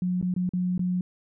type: tone with dropouts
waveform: sine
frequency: 180.8 Hz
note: F#3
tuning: 40 cents flat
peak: -23 dBFS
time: 0.02-1.01 s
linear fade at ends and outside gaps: 2 ms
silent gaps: 0.214-0.226 / 0.34-0.363 / 0.492-0.535 / 0.779-0.793 s
effects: none